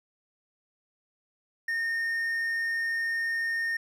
triangle tone, 1833 Hz, A#6, 30 cents flat, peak -25 dBFS, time 1.68-3.77 s, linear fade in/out 5 ms, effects none

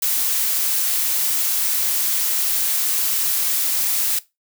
blue noise, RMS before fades -20 dBFS, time 0.02-4.19 s, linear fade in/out 5 ms, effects noise-tail reverb RT60 0.2 s tail -18 dB re dry

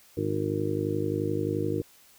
harmonic tone, 51.5 Hz, G#1, 14 cents flat, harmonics 2 / 3 / 4 / 5 / 6 / 7 / 8 / 9, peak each -33 / -35 / -40 / -41 / -31 / -32 / -42 / -32 dBFS, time 0.17-1.82 s, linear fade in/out 5 ms, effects white hiss -57 dBFS RMS until 2.18 s

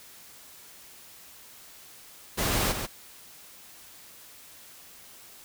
pink noise with echo, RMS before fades -27 dBFS, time 2.37-2.73 s, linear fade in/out 20 ms, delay 140 ms, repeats 1, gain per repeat -6 dB, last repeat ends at 2.87 s, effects white hiss -50 dBFS RMS until 5.44 s

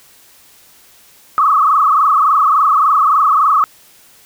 sine tone with frequency modulation, 1200 Hz, D6, 37 cents sharp, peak -8 dBFS, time 1.38-3.64 s, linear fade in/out 0 ms, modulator 23.5 Hz, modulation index 4.1, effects white hiss -46 dBFS RMS until 4.25 s

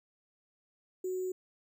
sine tone with sample-and-hold, 370 Hz, F#4, in tune, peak -32 dBFS, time 1.04-1.32 s, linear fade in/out 5 ms, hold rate 7350 Hz, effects none

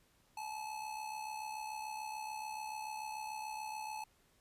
square tone with amplitude modulation, 863 Hz, A5, 34 cents flat, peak -39 dBFS, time 0.37-4.04 s, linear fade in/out 5 ms, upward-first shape sine, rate 66.9 Hz, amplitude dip 60%, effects pink hiss -71 dBFS RMS until 4.4 s + resampled to 32000 Hz

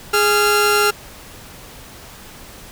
sawtooth tone pair together, 415.3 / 1380.9 Hz, G#4 / F6, 0 / -20 cents, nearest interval octave + major sixth, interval 2080 cents, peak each -12 dBFS, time 0.13-0.91 s, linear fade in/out 10 ms, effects pink hiss -39 dBFS RMS until 2.71 s

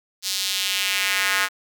square tone with high-pass filter sweep, 96.8 Hz, G2, 21 cents flat, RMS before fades -23 dBFS, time 0.22-1.49 s, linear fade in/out 50 ms, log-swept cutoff 4600 to 1500 Hz, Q 1.8, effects none

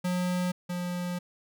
square tone pair in turn, 180 / 177.52 Hz, F#3 / F3, -47 / +29 cents, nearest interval unison, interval 24 cents, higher first, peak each -27 / -31 dBFS, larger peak first, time 0.04-0.52 / 0.69-1.19 s, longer second, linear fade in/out 10 ms, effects none

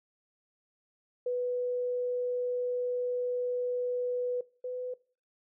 sine tone pair in turn, 493.9 / 500.8 Hz, B4 / B4, 0 / +24 cents, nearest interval unison, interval 24 cents, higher second, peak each -28 / -33 dBFS, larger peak first, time 1.26-4.41 / 4.64-4.94 s, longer first, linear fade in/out 5 ms, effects noise-tail reverb RT60 0.4 s tail -21 dB re dry

